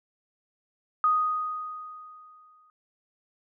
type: tone with exponential decay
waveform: sine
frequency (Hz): 1244.5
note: D#6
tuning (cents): 0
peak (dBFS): -18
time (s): 1.04-2.7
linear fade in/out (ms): 1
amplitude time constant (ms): 360
effects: none